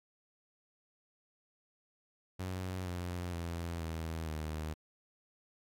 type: tone with pitch steps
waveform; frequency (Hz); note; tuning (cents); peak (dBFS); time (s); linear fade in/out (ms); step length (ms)
sawtooth; 92.5 / 88.58 / 84.82 / 81.23 / 77.78; F#2 / F2 / E2 / E2 / D#2; 0 / +25 / +50 / -25 / 0; -33; 2.39-4.74; 10; 470
effects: AAC 64 kbps